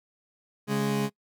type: tone pair together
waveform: 30% pulse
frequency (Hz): 138.29 / 207.2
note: C#3 / G#3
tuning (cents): -4 / -4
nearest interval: perfect fifth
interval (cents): 700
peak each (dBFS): -27 / -24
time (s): 0.67-1.1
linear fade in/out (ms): 50
effects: noise-tail reverb RT60 0.1 s tail -24 dB re dry